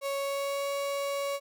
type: tone with pitch glide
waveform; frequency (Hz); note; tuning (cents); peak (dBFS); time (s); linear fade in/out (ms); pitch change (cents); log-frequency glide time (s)
35% pulse; 554.4 to 560.5; C#5 to C#5; 0 to +19; -28; 0.01-1.4; 50; +19; 0.16-0.69
effects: none